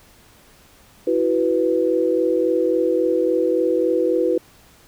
sine chord, E suspended second, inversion none, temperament equal with one note detuned, 329.6 / 373.2 / 493.9 Hz, E4 / F#4 / B4, 0 / +15 / 0 cents, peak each -21 / -21 / -19 dBFS, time 1.07-4.38 s, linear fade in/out 5 ms, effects pink hiss -51 dBFS RMS until 4.87 s

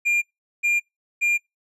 triangle tone bursts, 2400 Hz, D7, 37 cents sharp, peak -16 dBFS, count 3, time 0.05-1.38 s, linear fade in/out 20 ms, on 170 ms, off 410 ms, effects noise-tail reverb RT60 0.2 s tail -26 dB re dry + resampled to 32000 Hz

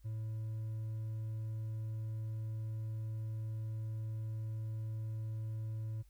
triangle tone with hard clipping, 110 Hz, A2, in tune, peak -38 dBFS, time 0.04-6.03 s, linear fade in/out 20 ms, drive 5 dB, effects added 50 Hz sine -59 dBFS peak until 6.09 s + white hiss -75 dBFS RMS until 6.09 s

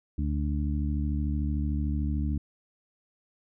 harmonic tone, 73.42 Hz, D2, in tune, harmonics 1 / 2 / 3 / 4, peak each -27 / -34 / -34 / -36 dBFS, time 0.18-2.38 s, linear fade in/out 5 ms, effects none

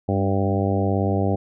harmonic tone with a mistuned harmonic, 98 Hz, G2, in tune, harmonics 1 / 2 / 3 / 4 / 5 / 6 / 7 / 8, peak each -22 / -25 / -27 / -28 / -29 / -30 / -30 / -31 dBFS, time 0.08-1.36 s, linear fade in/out 10 ms, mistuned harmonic 2, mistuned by +30 cents, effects none

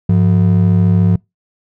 triangle ring-modulated tone, 138.59 Hz, C#3, in tune, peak -3 dBFS, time 0.09-1.16 s, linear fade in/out 5 ms, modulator 36.9 Hz, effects noise-tail reverb RT60 0.2 s tail -26 dB re dry

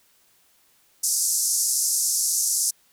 pink band-pass noise, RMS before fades -23 dBFS, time 1.03-2.71 s, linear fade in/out 10 ms, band 5400 to 12000 Hz, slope 48 dB/octave, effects white hiss -61 dBFS RMS until 2.92 s

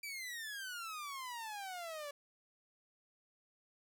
sawtooth exponential sweep, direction down, 2349 to 566 Hz, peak -39 dBFS, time 0.03-2.11 s, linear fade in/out 5 ms, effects none

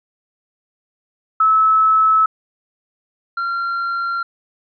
sine / triangle tone pair in turn, 1300 / 1377.3 Hz, E6 / F6, -24 / -24 cents, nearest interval minor second, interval 100 cents, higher second, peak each -10 / -17 dBFS, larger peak first, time 1.4-2.26 / 3.37-4.23 s, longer neither, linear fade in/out 5 ms, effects resampled to 11025 Hz

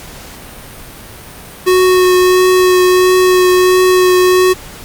square tone with vibrato, 367.1 Hz, F#4, 14 cents flat, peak -7 dBFS, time 1.66-4.54 s, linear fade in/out 20 ms, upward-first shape triangle, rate 1.5 Hz, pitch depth 13 cents each way, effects pink hiss -32 dBFS RMS until 4.84 s + Opus 48 kbps

